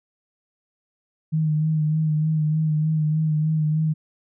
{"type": "tone with vibrato", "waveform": "sine", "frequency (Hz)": 155.2, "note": "D#3", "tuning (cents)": -4, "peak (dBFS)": -18, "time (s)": [1.32, 3.94], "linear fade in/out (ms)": 20, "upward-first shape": "sine", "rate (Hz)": 3.3, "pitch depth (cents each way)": 31, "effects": []}